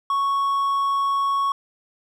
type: tone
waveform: triangle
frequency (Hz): 1108.7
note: C#6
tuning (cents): 0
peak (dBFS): -17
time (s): 0.1-1.52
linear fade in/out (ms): 2
effects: none